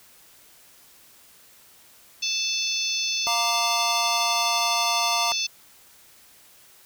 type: harmonic tone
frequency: 878 Hz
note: A5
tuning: 4 cents flat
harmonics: 3 / 4 / 5 / 6 / 7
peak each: -30 / -30 / -30 / -30 / -30 dBFS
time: 2.22-5.47 s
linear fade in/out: 10 ms
type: chord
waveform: square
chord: Bb major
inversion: second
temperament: equal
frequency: 698.5 / 932.3 / 1174.7 Hz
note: F5 / Bb5 / D6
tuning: 0 / 0 / 0 cents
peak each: -29 dBFS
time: 3.27-5.32 s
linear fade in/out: 0 ms
effects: white hiss -53 dBFS RMS until 6.85 s